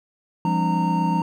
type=tone cluster; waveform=triangle; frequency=172.8 / 201 / 263.6 / 298.7 / 922 Hz; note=F3 / G3 / C4 / D4 / A#5; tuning=-18 / +44 / +13 / +29 / -19 cents; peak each=-20 / -25 / -29 / -27 / -21 dBFS; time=0.45-1.22 s; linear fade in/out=2 ms; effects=none